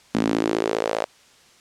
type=tone with high-pass filter sweep; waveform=sawtooth; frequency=55 Hz; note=A1; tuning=in tune; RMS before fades=-23 dBFS; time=0.14-1.05 s; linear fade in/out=10 ms; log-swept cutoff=230 to 600 Hz; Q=3.1; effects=white hiss -53 dBFS RMS until 1.6 s + low-pass 7000 Hz 12 dB/octave